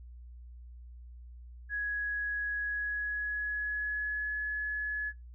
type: tone with pitch glide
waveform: sine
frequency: 1670 to 1701.2 Hz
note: G#6 to G#6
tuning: +9 to +41 cents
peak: -31 dBFS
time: 1.69-5.13 s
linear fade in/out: 50 ms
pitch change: +32 cents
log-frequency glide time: 2.61-4.36 s
effects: noise-tail reverb RT60 0.2 s tail -24 dB re dry + added 60 Hz sine -46 dBFS peak until 5.34 s